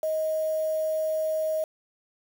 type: tone with quantisation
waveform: sine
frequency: 627 Hz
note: D#5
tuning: 13 cents sharp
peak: -24 dBFS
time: 0.03-1.64 s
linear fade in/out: 2 ms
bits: 7
effects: none